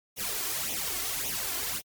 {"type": "noise with flanger", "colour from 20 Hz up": "white", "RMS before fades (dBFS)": -32, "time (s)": [0.16, 1.82], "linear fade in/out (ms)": 50, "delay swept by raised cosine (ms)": [0.31, 2.91], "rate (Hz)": 1.8, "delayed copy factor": 0.75, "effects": ["MP3 96 kbps"]}